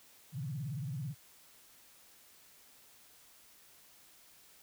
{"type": "tone with vibrato", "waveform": "sine", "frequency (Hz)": 138.59, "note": "C#3", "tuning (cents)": 0, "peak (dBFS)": -36, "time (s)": [0.32, 1.15], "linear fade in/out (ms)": 50, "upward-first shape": "sine", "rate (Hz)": 18, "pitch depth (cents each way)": 280, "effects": ["white hiss -61 dBFS RMS until 4.62 s"]}